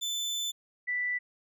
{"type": "tone pair in turn", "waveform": ["30% pulse", "sine"], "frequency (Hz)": [3520, 1975.5], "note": ["A7", "B6"], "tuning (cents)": [0, 0], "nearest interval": "minor seventh", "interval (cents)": 1000, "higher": "first", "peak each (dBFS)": -28, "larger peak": "neither", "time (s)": [[0.01, 0.52], [0.87, 1.19]], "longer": "first", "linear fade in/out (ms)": 20, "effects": []}